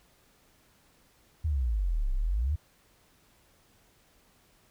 sine exponential two-way sweep, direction down then up, 82.41 to 30.87 to 82.41 Hz, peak -25 dBFS, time 1.44-2.56 s, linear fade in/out 10 ms, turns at 2.13 s, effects pink hiss -64 dBFS RMS until 4.7 s

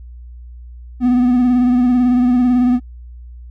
triangle tone with vibrato, 247.7 Hz, B3, 5 cents sharp, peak -8 dBFS, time 1-2.8 s, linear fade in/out 50 ms, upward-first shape sine, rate 18 Hz, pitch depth 38 cents each way, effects noise-tail reverb RT60 0.1 s tail -24 dB re dry + added 60 Hz sine -32 dBFS peak until 3.5 s

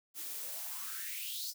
blue noise with high-pass filter sweep, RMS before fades -41 dBFS, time 0.14-1.54 s, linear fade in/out 50 ms, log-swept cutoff 250 to 5200 Hz, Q 5.1, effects none

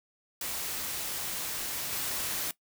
white noise with level steps, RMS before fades -35 / -33 dBFS, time 0.41-2.51 s, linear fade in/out 2 ms, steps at 1.92 s, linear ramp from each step 10 ms, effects noise-tail reverb RT60 0.1 s tail -19 dB re dry

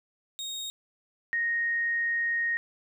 30% pulse / sine tone pair in turn, 3729 / 1864.5 Hz, A#7 / A#6, 0 / 0 cents, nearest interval octave, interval 1200 cents, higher first, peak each -31 / -25 dBFS, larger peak second, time 0.39-0.7 / 1.33-2.57 s, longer second, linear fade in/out 0 ms, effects none

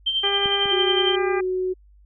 sine tone with tremolo, 3136 Hz, G7, in tune, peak -18 dBFS, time 0.06-1.16 s, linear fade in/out 10 ms, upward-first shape sine, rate 11 Hz, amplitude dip 55%
harmonic tone, 400 Hz, G4, 35 cents sharp, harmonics 1 / 2 / 3 / 4 / 5 / 6, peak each -26 / -29 / -31 / -32 / -33 / -34 dBFS, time 0.23-1.41 s, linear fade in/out 10 ms
clicks, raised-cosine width 3 ms, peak -21 / -24 dBFS, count 2, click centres 0.458 / 0.657 s
sine tone, 370 Hz, F#4, in tune, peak -21 dBFS, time 0.71-1.74 s, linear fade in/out 20 ms
effects added 50 Hz sine -49 dBFS peak until 2.05 s

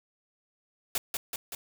white noise with echo, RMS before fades -29 dBFS, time 0.95-0.98 s, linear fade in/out 2 ms, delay 190 ms, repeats 3, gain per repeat -3 dB, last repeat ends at 1.55 s, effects none

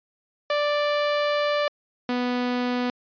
sawtooth tone pair in turn, 587.3 / 246.9 Hz, D5 / B3, 0 / 0 cents, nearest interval octave + minor third, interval 1500 cents, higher first, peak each -17 / -19 dBFS, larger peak first, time 0.5-1.68 / 2.09-2.9 s, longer first, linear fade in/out 2 ms, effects resampled to 11025 Hz

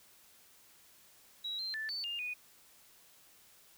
sine tone with pitch steps, 3873 / 4144 / 1757 / 4511 / 2813 / 2472 Hz, B7 / C8 / A6 / C#8 / F7 / D#7, -35 / -17 / -3 / +29 / +12 / -12 cents, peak -36 dBFS, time 1.44-2.34 s, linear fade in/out 10 ms, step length 150 ms, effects white hiss -62 dBFS RMS until 3.77 s

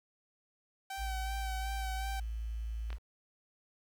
sawtooth tone with vibrato, 770 Hz, G5, 31 cents flat, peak -35 dBFS, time 0.9-2.2 s, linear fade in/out 5 ms, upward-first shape sine, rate 2.7 Hz, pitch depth 26 cents each way
sine tone, 55.6 Hz, A1, 19 cents sharp, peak -35 dBFS, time 0.97-2.99 s, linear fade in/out 50 ms
clicks, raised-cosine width 0.3 ms, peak -30 dBFS, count 2, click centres 2.904 / 2.929 s
effects 10-bit

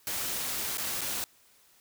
white noise with dropouts, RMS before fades -33 dBFS, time 0.07-1.24 s, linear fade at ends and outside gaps 0 ms, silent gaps 0.772-0.782 / 1.009-1.015 s, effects white hiss -62 dBFS RMS until 1.8 s

